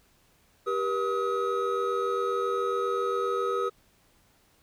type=tone cluster; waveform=triangle; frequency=392.8 / 480.2 / 1270 Hz; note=G4 / B4 / D#6; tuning=+4 / -49 / +35 cents; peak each=-28 dBFS; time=0.66-3.7 s; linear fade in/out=20 ms; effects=pink hiss -64 dBFS RMS until 4.62 s